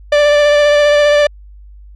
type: tone with vibrato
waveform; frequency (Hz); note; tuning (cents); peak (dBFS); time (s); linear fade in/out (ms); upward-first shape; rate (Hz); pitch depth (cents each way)
45% pulse; 587.3; D5; 0; -7; 0.12-1.27; 5; sine; 15; 16
effects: added 50 Hz sine -34 dBFS peak until 1.95 s + low-pass 4000 Hz 12 dB/octave